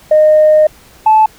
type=tone pair in turn; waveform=sine; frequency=615 / 869.7 Hz; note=D#5 / A5; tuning=-20 / -20 cents; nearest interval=tritone; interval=600 cents; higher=second; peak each=-3 dBFS; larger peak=neither; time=0.11-0.67 / 1.06-1.26 s; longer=first; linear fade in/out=5 ms; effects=tanh soft clip ceiling 0 dBFS + pink hiss -42 dBFS RMS until 1.38 s